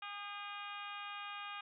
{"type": "harmonic tone with a mistuned harmonic", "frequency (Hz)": 408.6, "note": "G#4", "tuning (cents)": -28, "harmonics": [2, 3, 4, 5, 6, 7, 8, 9], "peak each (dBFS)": [-51, -47, -52, -57, -50, -53, -55, -58], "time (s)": [0.02, 1.61], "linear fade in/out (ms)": 5, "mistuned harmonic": 4, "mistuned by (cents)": -30, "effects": []}